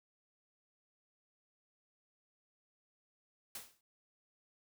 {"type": "noise with exponential decay", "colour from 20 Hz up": "white", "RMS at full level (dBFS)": -42, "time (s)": [3.55, 3.81], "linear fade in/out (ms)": 2, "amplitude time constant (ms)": 55, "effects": []}